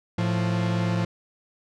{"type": "tone pair together", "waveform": "45% pulse", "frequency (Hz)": [110.52, 174.61], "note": ["A2", "F3"], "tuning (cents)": [8, 0], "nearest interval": "minor sixth", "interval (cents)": 792, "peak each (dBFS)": -25, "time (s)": [0.18, 1.05], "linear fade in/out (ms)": 5, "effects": ["low-pass 5000 Hz 12 dB/octave"]}